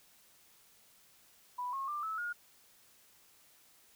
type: tone with pitch steps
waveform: sine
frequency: 987.8 / 1083.4 / 1188.3 / 1303.4 / 1429.6 Hz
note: B5 / C#6 / D6 / E6 / F6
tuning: 0 / -40 / +20 / -20 / +40 cents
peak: -35 dBFS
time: 1.58-2.33 s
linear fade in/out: 10 ms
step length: 150 ms
effects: white hiss -64 dBFS RMS until 3.95 s